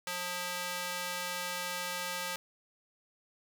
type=tone with high-pass filter; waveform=square; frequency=178.6 Hz; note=F3; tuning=39 cents sharp; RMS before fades=-37 dBFS; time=0.07-2.36 s; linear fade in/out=2 ms; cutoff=960 Hz; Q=0.5; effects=none